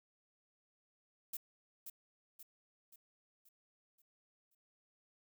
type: noise with echo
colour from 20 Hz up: violet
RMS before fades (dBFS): -42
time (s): 1.33-1.37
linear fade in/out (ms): 5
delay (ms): 530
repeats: 6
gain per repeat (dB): -6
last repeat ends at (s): 4.55
effects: none